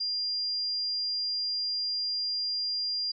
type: tone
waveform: sine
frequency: 4800 Hz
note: D8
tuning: 37 cents sharp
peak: -28 dBFS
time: 0-3.12 s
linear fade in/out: 10 ms
effects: none